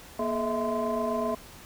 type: tone cluster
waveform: sine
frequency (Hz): 238.6 / 426 / 635 / 663 / 1033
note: A#3 / G#4 / D#5 / E5 / C6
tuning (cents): +41 / +44 / +35 / +10 / -22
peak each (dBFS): -31 / -32 / -33 / -30 / -32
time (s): 0.19-1.35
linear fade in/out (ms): 5
effects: tanh soft clip ceiling -19 dBFS + pink hiss -48 dBFS RMS until 1.65 s